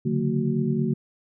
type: tone cluster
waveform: sine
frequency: 138 / 147.2 / 182.3 / 226.6 / 370.4 Hz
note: C#3 / D3 / F#3 / A#3 / F#4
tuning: -7 / +4 / -25 / -49 / +2 cents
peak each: -31 / -26 / -29 / -25 / -30 dBFS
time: 0.05-0.94 s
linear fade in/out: 10 ms
effects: none